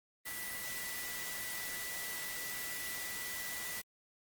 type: tone in noise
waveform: sine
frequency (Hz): 1971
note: B6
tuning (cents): -4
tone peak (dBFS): -44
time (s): 0.25-3.82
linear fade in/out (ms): 20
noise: white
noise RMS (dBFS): -42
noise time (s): 0.25-3.82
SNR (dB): -5
effects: Opus 24 kbps